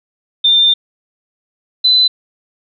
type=tone pair in turn; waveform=sine; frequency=3595 / 4019 Hz; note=A7 / B7; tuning=+36 / +30 cents; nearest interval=major second; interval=194 cents; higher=second; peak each=-7 dBFS; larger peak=neither; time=0.44-0.74 / 1.84-2.08 s; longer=first; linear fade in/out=10 ms; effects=none